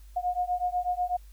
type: beating tone pair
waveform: sine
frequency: 715 / 723.1 Hz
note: F5 / F#5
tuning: +41 / -40 cents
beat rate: 8.1 Hz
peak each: -29 dBFS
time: 0.16-1.17 s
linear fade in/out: 10 ms
effects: added 50 Hz sine -46 dBFS peak until 1.32 s + white hiss -63 dBFS RMS until 1.32 s